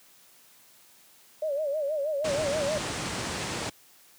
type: tone with vibrato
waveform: sine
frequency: 590 Hz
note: D5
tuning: 8 cents sharp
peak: -26 dBFS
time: 1.42-2.78 s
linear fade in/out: 5 ms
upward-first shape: sine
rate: 6.3 Hz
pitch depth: 120 cents each way
type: low-pass noise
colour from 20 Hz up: pink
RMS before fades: -32 dBFS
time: 2.24-3.7 s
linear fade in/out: 10 ms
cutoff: 9300 Hz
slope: 48 dB/octave
effects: white hiss -57 dBFS RMS until 4.18 s + high-pass 100 Hz 12 dB/octave